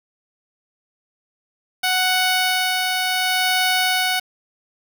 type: tone with tremolo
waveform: 10% pulse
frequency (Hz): 741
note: F#5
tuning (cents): +2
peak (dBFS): -8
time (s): 1.83-4.2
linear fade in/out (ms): 10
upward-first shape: sine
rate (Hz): 0.68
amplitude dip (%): 30
effects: 7-bit